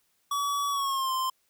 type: tone with pitch glide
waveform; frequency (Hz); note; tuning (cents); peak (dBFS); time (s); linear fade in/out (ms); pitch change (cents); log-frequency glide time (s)
square; 1138 to 1043.6; C#6 to C6; +45 to -5; -27; 0.31-1.3; 5; -150; 0.69-1.12
effects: white hiss -71 dBFS RMS until 1.49 s